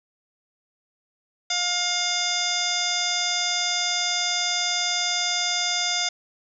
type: harmonic tone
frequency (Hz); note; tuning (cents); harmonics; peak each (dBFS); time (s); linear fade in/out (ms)
710; F5; +28; 1 / 2 / 3 / 4 / 5 / 7 / 8 / 9 / 10; -32 / -34 / -30 / -37 / -27 / -28 / -37 / -30 / -37; 1.5-6.09; 5
effects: none